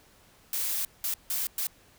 blue noise bursts at uneven times, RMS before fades -30 dBFS, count 4, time 0.53-0.85 / 1.04-1.14 / 1.3-1.47 / 1.58-1.67 s, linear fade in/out 2 ms, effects pink hiss -59 dBFS RMS until 1.98 s

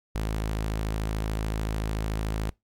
sawtooth tone, 53.6 Hz, A1, 45 cents flat, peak -23 dBFS, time 0.15-2.5 s, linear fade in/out 0 ms, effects noise-tail reverb RT60 0.2 s tail -26 dB re dry + AAC 64 kbps

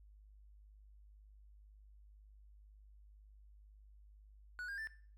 triangle tone with pitch steps, 1470 / 1612.3 / 1768.4 Hz, F#6 / G6 / A6, -12 / +48 / +8 cents, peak -40 dBFS, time 4.59-4.872 s, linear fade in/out 0 ms, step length 94 ms, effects noise-tail reverb RT60 0.5 s tail -17 dB re dry + added 51 Hz sine -58 dBFS peak until 5.17 s

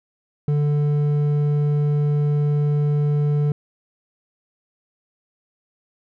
sine tone with hard clipping, 146.83 Hz, D3, in tune, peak -18 dBFS, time 0.48-3.52 s, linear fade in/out 2 ms, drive 6 dB, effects none

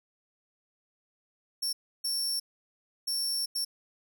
sawtooth tone bursts at uneven times, 5450 Hz, F8, 43 cents flat, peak -26 dBFS, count 4, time 1.62-1.73 / 2.04-2.4 / 3.07-3.46 / 3.55-3.65 s, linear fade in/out 10 ms, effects none

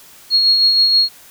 sine tone with tremolo, 4300 Hz, C8, 47 cents sharp, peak -8 dBFS, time 0.3-1.09 s, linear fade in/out 50 ms, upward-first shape sine, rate 6.3 Hz, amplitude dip 35%, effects white hiss -43 dBFS RMS until 1.3 s

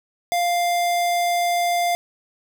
square tone, 698.5 Hz, F5, in tune, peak -19 dBFS, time 0.32-1.95 s, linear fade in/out 0 ms, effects none

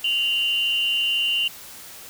sine tone pair together, 2794 / 3018 Hz, F7 / F#7, 0 / +34 cents, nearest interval minor second, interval 134 cents, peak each -20 / -24 dBFS, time 0.04-1.48 s, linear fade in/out 5 ms, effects tanh soft clip ceiling -12 dBFS + white hiss -41 dBFS RMS until 2.09 s

